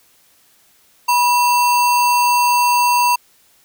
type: tone with sample-and-hold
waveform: sine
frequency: 973 Hz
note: B5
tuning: 26 cents flat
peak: -11 dBFS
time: 1.08-3.16 s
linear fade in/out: 10 ms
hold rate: 3675 Hz
effects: white hiss -54 dBFS RMS until 3.64 s